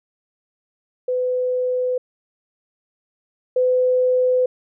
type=tone pair in turn; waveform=sine; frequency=503 / 505.4 Hz; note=B4 / B4; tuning=+32 / +40 cents; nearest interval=unison; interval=8 cents; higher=second; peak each=-18 / -14 dBFS; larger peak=second; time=1.08-1.98 / 3.56-4.46 s; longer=neither; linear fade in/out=5 ms; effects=none